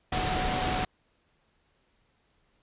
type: tone in noise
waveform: sine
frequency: 740 Hz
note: F#5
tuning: in tune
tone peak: -31 dBFS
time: 0.12-0.85 s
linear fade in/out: 5 ms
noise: pink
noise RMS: -29 dBFS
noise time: 0.12-0.85 s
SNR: -5 dB
effects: pink hiss -70 dBFS RMS until 2.62 s + resampled to 8000 Hz